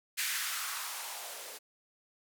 violet noise with band-pass filter sweep, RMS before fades -38 dBFS, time 0.17-1.59 s, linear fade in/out 20 ms, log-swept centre 2000 to 460 Hz, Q 2.2, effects none

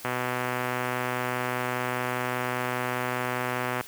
click train, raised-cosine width 0.5 ms, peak -13 dBFS, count 471, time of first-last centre 0.05-3.81 s, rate 125 Hz, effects white hiss -45 dBFS RMS until 3.87 s + high-pass 60 Hz 12 dB/octave

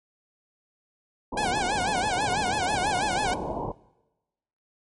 white low-pass noise, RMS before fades -31 dBFS, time 1.32-3.72 s, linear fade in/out 5 ms, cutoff 1000 Hz, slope 96 dB/octave
sawtooth tone with vibrato, 785 Hz, G5, 2 cents sharp, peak -21 dBFS, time 1.37-3.34 s, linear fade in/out 5 ms, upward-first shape sine, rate 6.1 Hz, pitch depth 160 cents each way
effects noise-tail reverb RT60 1.0 s tail -21 dB re dry + MP3 48 kbps

